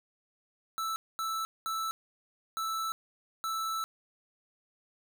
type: tone bursts at uneven times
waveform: square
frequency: 1318.5 Hz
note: E6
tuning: in tune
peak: -32 dBFS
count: 5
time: 0.78-0.96 / 1.19-1.45 / 1.66-1.91 / 2.57-2.92 / 3.44-3.84 s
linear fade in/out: 0 ms
effects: none